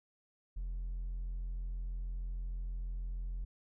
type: tone with hard clipping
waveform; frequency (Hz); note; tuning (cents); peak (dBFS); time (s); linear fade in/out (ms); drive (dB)
sine; 43.18; F1; -19; -37; 0.56-3.45; 10; 2
effects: none